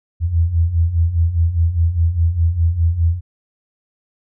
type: beating tone pair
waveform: sine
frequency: 80.5 / 85.4 Hz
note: E2 / F2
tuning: -41 / -38 cents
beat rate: 4.9 Hz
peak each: -19 / -14 dBFS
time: 0.2-3.21 s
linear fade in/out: 50 ms
effects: none